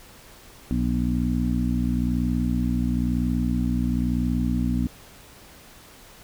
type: harmonic tone with a mistuned harmonic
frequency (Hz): 61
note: B1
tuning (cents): -21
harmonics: 1 / 2 / 3 / 4 / 5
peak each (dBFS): -26 / -29 / -27 / -25 / -33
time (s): 0.71-4.87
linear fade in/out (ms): 0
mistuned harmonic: 5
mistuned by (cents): -35
effects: pink hiss -48 dBFS RMS until 6.23 s